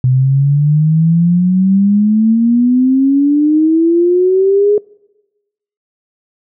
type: exponential sweep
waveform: sine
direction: up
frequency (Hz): 126.3 to 420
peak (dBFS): -7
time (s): 0.04-4.78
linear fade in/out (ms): 2
effects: noise-tail reverb RT60 1.0 s tail -24 dB re dry